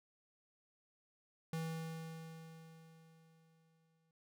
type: tone with exponential decay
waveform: square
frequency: 162.3 Hz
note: E3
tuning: 27 cents flat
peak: -38 dBFS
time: 1.53-4.11 s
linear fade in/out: 2 ms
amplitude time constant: 560 ms
effects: none